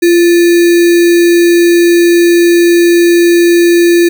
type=tone with sample-and-hold; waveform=sine; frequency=343.7 Hz; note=F4; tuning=28 cents flat; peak=-3 dBFS; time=0.02-4.09 s; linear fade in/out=10 ms; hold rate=2100 Hz; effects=none